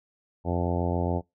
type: harmonic tone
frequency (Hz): 87.31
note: F2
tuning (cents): 0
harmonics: 1 / 2 / 3 / 4 / 5 / 6 / 7 / 8 / 9 / 10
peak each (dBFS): -28 / -31 / -33 / -34 / -35 / -36 / -36 / -37 / -38 / -38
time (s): 0.44-1.22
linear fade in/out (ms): 50
effects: noise-tail reverb RT60 0.2 s tail -24 dB re dry